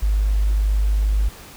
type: tone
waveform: sine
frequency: 51.2 Hz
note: G#1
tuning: 24 cents flat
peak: -15 dBFS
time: 0.02-1.29 s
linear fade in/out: 10 ms
effects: pink hiss -41 dBFS RMS until 1.56 s